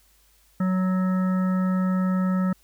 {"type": "harmonic tone", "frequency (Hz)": 185.9, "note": "F#3", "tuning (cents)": 8, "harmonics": [1, 3, 5, 7, 9, 10], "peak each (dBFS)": [-20, -35, -42, -34, -46, -44], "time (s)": [0.6, 2.53], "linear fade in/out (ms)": 5, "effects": ["added 50 Hz sine -61 dBFS peak until 2.63 s", "white hiss -61 dBFS RMS until 2.63 s"]}